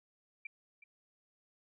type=tone with echo; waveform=sine; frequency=2349 Hz; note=D7; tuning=in tune; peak=-40 dBFS; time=0.45-0.47 s; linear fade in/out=5 ms; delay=370 ms; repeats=1; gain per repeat=-14 dB; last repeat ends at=0.84 s; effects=none